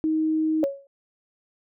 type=tone; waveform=sine; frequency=314.5 Hz; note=D#4; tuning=19 cents sharp; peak=-20 dBFS; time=0.04-0.64 s; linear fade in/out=0 ms
type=tone with exponential decay; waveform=sine; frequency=554.4 Hz; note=C#5; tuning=in tune; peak=-17 dBFS; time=0.63-0.87 s; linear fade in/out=2 ms; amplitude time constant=52 ms
effects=none